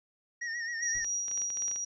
square tone with vibrato, 1864.7 Hz, A#6, in tune, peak -34 dBFS, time 0.41-1.05 s, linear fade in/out 10 ms, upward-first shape sine, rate 7.6 Hz, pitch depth 56 cents each way
sine tone with tremolo, 5750 Hz, F8, 50 cents sharp, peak -29 dBFS, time 0.82-1.85 s, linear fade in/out 10 ms, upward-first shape sine, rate 3.9 Hz, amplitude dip 35%
brown noise with exponential decay, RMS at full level -43 dBFS, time 0.95-1.18 s, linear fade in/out 0 ms, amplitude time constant 49 ms
clicks, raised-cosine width 0.2 ms, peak -29 dBFS, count 11, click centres 1.046 / 1.282 / 1.314 / 1.376 / 1.418 / 1.503 / 1.572 / 1.622 / 1.681 / 1.714 / 1.76 s
effects resampled to 16000 Hz

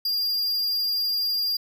square tone, 4804 Hz, D8, 38 cents sharp, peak -23 dBFS, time 0.05-1.57 s, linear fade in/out 5 ms, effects none

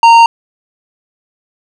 sine tone with tanh clipping, 924 Hz, A#5, 16 cents flat, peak -3 dBFS, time 0.03-0.26 s, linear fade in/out 2 ms, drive 11 dB, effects none

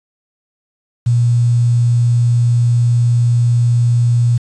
sine tone with quantisation, 119.3 Hz, A#2, 41 cents sharp, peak -9 dBFS, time 1.06-4.38 s, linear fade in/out 10 ms, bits 6, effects resampled to 22050 Hz

